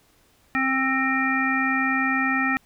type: harmonic tone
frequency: 264.6 Hz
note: C4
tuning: 20 cents sharp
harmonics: 1 / 3 / 5 / 7 / 9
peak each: -25 / -30 / -27 / -24 / -28 dBFS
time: 0.55-2.57 s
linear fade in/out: 0 ms
effects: pink hiss -60 dBFS RMS until 2.65 s